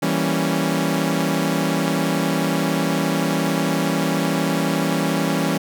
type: chord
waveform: sawtooth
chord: E diminished seventh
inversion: none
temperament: equal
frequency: 164.81 / 196 / 233.1 / 277.2 Hz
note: E3 / G3 / Bb3 / Db4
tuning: 0 / 0 / 0 / 0 cents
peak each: -19 / -20 / -24 / -19 dBFS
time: 0.02-5.58 s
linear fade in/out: 10 ms
effects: none

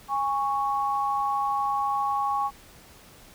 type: tone pair together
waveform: sine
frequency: 820 / 1107.8 Hz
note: G#5 / C#6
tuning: -22 / -1 cents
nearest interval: perfect fourth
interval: 521 cents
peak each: -26 dBFS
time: 0.08-2.51 s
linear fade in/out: 50 ms
effects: pink hiss -51 dBFS RMS until 3.34 s

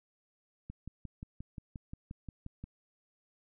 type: click train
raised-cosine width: 5 ms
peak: -30 dBFS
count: 12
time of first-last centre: 0.7-2.64 s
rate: 5.67 Hz
effects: none

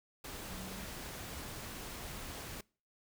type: tone in noise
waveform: sine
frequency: 187 Hz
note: F#3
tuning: 19 cents sharp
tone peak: -46 dBFS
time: 0.5-0.85 s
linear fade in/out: 5 ms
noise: pink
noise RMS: -45 dBFS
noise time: 0.24-2.61 s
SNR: -4 dB
effects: noise-tail reverb RT60 0.4 s tail -25 dB re dry

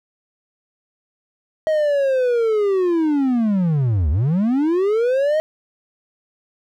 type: linear two-way sweep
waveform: triangle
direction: down then up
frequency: 634 to 68.5 to 634 Hz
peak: -13 dBFS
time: 1.67-5.4 s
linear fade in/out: 0 ms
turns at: 4.1 s
effects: none

